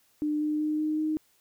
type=tone with pitch steps; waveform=sine; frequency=300.3 / 302.7 / 305.2 / 307.7 / 310.2 Hz; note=D4 / D#4 / D#4 / D#4 / D#4; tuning=+39 / -48 / -33 / -19 / -5 cents; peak=-25 dBFS; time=0.22-1.17 s; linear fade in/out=0 ms; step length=190 ms; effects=white hiss -66 dBFS RMS until 1.4 s